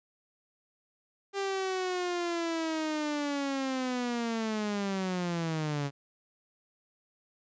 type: linear sweep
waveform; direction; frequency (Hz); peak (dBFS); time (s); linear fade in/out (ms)
sawtooth; down; 397.9 to 138.59; -26; 1.33-5.91; 50
effects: resampled to 16000 Hz + 11-bit